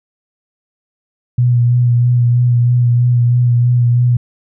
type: tone with vibrato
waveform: sine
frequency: 121.5 Hz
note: B2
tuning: 28 cents flat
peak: -8 dBFS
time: 1.38-4.17 s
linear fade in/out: 5 ms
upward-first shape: sine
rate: 3.1 Hz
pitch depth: 23 cents each way
effects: none